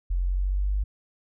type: linear sweep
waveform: sine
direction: up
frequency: 43.65 to 50.7 Hz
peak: -22 dBFS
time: 0.1-0.84 s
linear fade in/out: 10 ms
effects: none